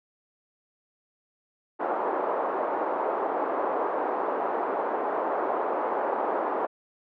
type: band-pass noise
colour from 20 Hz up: white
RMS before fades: -28 dBFS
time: 1.79-6.67 s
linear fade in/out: 20 ms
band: 340 to 1000 Hz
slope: 24 dB/octave
effects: none